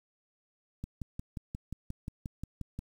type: click train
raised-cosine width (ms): 5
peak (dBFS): -25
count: 12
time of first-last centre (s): 0.84-2.79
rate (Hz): 5.64
effects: 9-bit